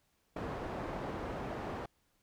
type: low-pass noise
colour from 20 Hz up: white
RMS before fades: -40 dBFS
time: 0.36-1.86 s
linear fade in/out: 5 ms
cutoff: 770 Hz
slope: 12 dB/octave
effects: pink hiss -75 dBFS RMS until 2.22 s